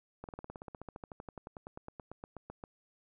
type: slowing click train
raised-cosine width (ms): 1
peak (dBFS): -30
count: 29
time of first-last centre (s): 0.24-2.638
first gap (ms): 48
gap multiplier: 1.04
effects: none